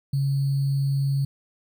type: tone with sample-and-hold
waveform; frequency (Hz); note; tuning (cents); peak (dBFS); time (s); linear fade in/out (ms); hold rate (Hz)
sine; 138.2; C#3; -5; -20; 0.13-1.25; 5; 4410
effects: none